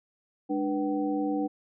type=tone cluster; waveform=sine; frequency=207.6 / 297.2 / 489.1 / 764 Hz; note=G#3 / D4 / B4 / G5; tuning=0 / +21 / -17 / -45 cents; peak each=-36 / -27 / -34 / -35 dBFS; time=0.49-1.48 s; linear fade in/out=20 ms; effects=none